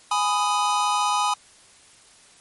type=chord; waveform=square; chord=G# minor; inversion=none; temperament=just; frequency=830.6 / 996.7 / 1245.9 Hz; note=G#5 / B5 / D#6; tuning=0 / +16 / +2 cents; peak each=-25 dBFS; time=0.11-1.34 s; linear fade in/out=5 ms; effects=white hiss -52 dBFS RMS until 2.4 s + MP3 48 kbps